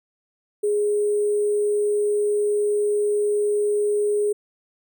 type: tone with sample-and-hold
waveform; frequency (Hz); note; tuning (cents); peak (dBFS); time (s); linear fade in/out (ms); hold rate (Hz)
sine; 415.3; G#4; 0; -18; 0.63-4.33; 10; 8820
effects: none